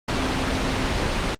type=tone in noise; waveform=sine; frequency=261.6 Hz; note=C4; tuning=in tune; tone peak=-30 dBFS; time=0.13-0.91 s; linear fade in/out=5 ms; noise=pink; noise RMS=-23 dBFS; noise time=0.08-1.35 s; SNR=-10 dB; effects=low-pass 5000 Hz 12 dB/octave + Opus 32 kbps